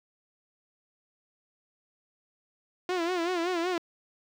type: tone with vibrato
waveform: sawtooth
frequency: 350 Hz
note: F4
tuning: 4 cents sharp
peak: -23 dBFS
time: 2.89-3.78 s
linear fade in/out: 2 ms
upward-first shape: sine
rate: 5.3 Hz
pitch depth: 100 cents each way
effects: low-pass 5000 Hz 12 dB/octave + 10-bit